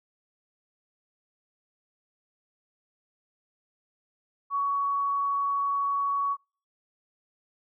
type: tone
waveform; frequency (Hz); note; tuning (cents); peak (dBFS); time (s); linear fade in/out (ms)
sine; 1122; C#6; +21; -24; 4.5-6.37; 50
effects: noise-tail reverb RT60 0.4 s tail -25 dB re dry